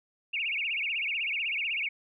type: tone with vibrato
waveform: sine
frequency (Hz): 2489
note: D#7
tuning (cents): 0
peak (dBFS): -28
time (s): 0.33-1.89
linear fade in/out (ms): 10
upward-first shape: sine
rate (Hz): 16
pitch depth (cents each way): 230
effects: none